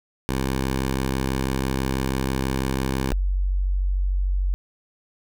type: tone pair in turn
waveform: 10% pulse / sine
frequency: 66.1 / 46.74 Hz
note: C2 / F#1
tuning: +18 / +18 cents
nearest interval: tritone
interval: 600 cents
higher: first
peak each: -14 / -19 dBFS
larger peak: first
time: 0.29-3.12 / 3.12-4.54 s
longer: first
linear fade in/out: 0 ms
effects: none